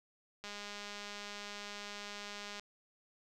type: click train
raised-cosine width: 0.2 ms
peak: -28 dBFS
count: 443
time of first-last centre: 0.44-2.596 s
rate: 205 Hz
effects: none